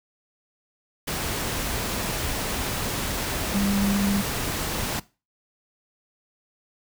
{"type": "tone in noise", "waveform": "sine", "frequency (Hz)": 200, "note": "G3", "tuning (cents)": 35, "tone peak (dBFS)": -21, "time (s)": [3.54, 4.22], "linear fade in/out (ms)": 10, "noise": "pink", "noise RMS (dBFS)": -28, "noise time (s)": [1.07, 5], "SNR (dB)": 4, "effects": ["noise-tail reverb RT60 0.3 s tail -20 dB re dry"]}